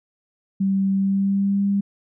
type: tone with pitch glide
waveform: sine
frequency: 194.2 to 199.43 Hz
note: G3 to G3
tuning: -16 to +30 cents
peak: -17 dBFS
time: 0.6-1.81 s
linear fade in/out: 10 ms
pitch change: +46 cents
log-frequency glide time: 0.94-1.64 s
effects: none